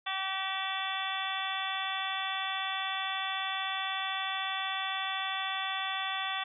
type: harmonic tone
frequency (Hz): 383.8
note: G4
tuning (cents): -37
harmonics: 2 / 3 / 4 / 5 / 6 / 7 / 8 / 9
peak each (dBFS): -38 / -38 / -42 / -39 / -44 / -41 / -45 / -37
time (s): 0.06-6.44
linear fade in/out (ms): 10
effects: none